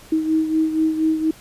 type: beating tone pair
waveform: sine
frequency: 315.9 / 320.1 Hz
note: D#4 / D#4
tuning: +26 / +49 cents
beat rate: 4.2 Hz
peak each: -17 / -24 dBFS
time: 0.12-1.31 s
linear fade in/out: 5 ms
effects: pink hiss -45 dBFS RMS until 1.4 s + resampled to 32000 Hz